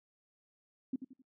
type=tone with echo; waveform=sine; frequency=261.4 Hz; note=C4; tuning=1 cent flat; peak=-31 dBFS; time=0.93-0.96 s; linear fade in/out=5 ms; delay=87 ms; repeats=3; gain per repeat=-9 dB; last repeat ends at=1.221 s; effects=noise-tail reverb RT60 0.2 s tail -25 dB re dry